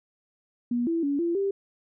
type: tone with pitch steps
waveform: sine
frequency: 240.9 / 332.4 / 283.3 / 340.4 / 394.6 Hz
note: B3 / E4 / C#4 / F4 / G4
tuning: -43 / +15 / +38 / -44 / +11 cents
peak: -23 dBFS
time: 0.71-1.51 s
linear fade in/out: 5 ms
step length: 160 ms
effects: none